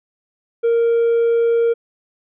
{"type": "tone", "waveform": "triangle", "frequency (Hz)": 464.9, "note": "A#4", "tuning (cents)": -5, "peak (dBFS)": -10, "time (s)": [0.63, 1.74], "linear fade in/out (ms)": 20, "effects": ["tanh soft clip ceiling -7 dBFS", "resampled to 8000 Hz"]}